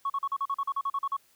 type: tone bursts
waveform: sine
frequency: 1108.7 Hz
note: C#6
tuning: in tune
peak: -25 dBFS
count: 13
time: 0.05-1.167 s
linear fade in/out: 5 ms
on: 49 ms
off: 40 ms
effects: tanh soft clip ceiling -22 dBFS + white hiss -64 dBFS RMS until 1.35 s